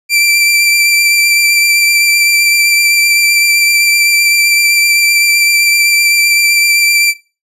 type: tone with vibrato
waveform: sawtooth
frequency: 2349 Hz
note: D7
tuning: in tune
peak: -4 dBFS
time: 0.09-7.14 s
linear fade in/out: 50 ms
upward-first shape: sine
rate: 7.8 Hz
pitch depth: 14 cents each way
effects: noise-tail reverb RT60 0.3 s tail -19 dB re dry + resampled to 32000 Hz